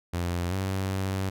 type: tone with pitch glide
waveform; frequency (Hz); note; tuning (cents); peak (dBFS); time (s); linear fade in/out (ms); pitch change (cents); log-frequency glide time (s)
sawtooth; 87.31 to 95.76; F2 to G2; 0 to -40; -23; 0.13-1.3; 10; +160; 0.49-0.54
effects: none